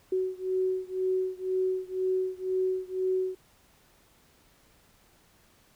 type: beating tone pair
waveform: sine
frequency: 372.6 / 374.6 Hz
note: F#4 / F#4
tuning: +12 / +21 cents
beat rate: 2 Hz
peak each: -29 / -30 dBFS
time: 0.12-3.35 s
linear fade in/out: 5 ms
effects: pink hiss -62 dBFS RMS until 5.75 s